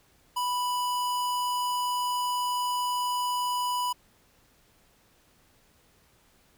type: tone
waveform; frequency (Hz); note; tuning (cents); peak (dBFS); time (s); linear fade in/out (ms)
square; 987.8; B5; 0; -27; 0.36-3.93; 10
effects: pink hiss -63 dBFS RMS until 6.57 s